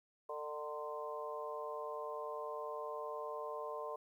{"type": "harmonic tone with a mistuned harmonic", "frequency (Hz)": 150, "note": "D3", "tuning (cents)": 37, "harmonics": [3, 4, 5, 6, 7], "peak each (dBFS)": [-45, -45, -52, -52, -45], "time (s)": [0.29, 3.96], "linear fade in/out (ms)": 5, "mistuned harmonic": 7, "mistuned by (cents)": -16, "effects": ["12-bit"]}